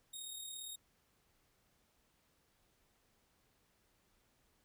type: tone with amplitude modulation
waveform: 15% pulse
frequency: 3729 Hz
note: A#7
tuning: in tune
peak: -36 dBFS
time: 0.13-0.76 s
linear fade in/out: 10 ms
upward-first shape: sine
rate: 37.4 Hz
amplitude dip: 40%
effects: pink hiss -75 dBFS RMS until 4.64 s